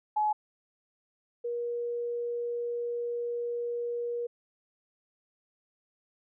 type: tone pair in turn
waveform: sine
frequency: 849 / 476.5 Hz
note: G#5 / A#4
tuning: +38 / +38 cents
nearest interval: minor seventh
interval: 1000 cents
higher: first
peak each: -24 / -30 dBFS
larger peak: first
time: 0.16-0.33 / 1.44-4.27 s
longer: second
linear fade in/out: 10 ms
effects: none